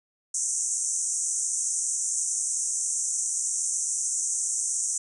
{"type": "band-pass noise", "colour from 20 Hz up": "pink", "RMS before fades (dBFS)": -28, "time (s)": [0.34, 4.98], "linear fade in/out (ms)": 5, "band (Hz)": [6000, 9200], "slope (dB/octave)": 96, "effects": []}